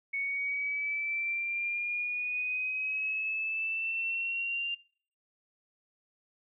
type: exponential sweep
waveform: sine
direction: up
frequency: 2217 to 2794 Hz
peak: -30 dBFS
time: 0.13-4.75 s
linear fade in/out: 10 ms
effects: noise-tail reverb RT60 0.5 s tail -23 dB re dry